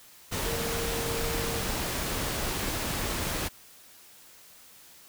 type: tone in noise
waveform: sine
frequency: 461.6 Hz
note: A#4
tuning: 17 cents flat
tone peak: -34 dBFS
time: 0.45-1.61 s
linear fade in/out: 20 ms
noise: pink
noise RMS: -31 dBFS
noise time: 0.31-3.49 s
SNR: -6 dB
effects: white hiss -53 dBFS RMS until 5.08 s